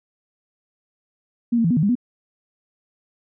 sine tone with pitch steps, 236.7 / 229.2 / 166.2 / 244.8 / 155.2 / 202.4 / 245.5 Hz, A#3 / A#3 / E3 / B3 / D#3 / G#3 / B3, +27 / -29 / +15 / -15 / -4 / -44 / -10 cents, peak -15 dBFS, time 1.52-1.954 s, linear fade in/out 10 ms, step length 62 ms, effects none

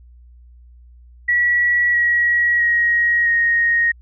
sine tone with pitch steps, 1934 / 1911.8 / 1889.8 / 1868.1 Hz, B6 / A#6 / A#6 / A#6, -37 / +43 / +23 / +3 cents, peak -13 dBFS, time 1.28-3.92 s, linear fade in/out 10 ms, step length 660 ms, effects added 60 Hz sine -42 dBFS peak until 4.01 s

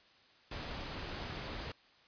pink noise, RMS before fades -42 dBFS, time 0.51-1.72 s, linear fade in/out 5 ms, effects white hiss -64 dBFS RMS until 2.07 s + resampled to 11025 Hz

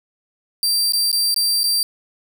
sawtooth tone with dropouts, 4700 Hz, D8, 1 cent sharp, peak -13 dBFS, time 0.63-1.83 s, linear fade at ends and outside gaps 1 ms, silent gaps 0.922-0.934 / 1.116-1.128 / 1.343-1.362 / 1.633-1.64 s, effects none

